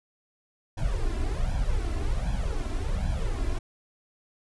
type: noise with flanger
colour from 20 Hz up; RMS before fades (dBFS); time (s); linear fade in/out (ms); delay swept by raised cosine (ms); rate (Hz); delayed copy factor
brown; -27; 0.77-3.59; 10; 1.2 to 3; 1.3; +0.85
effects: resampled to 24000 Hz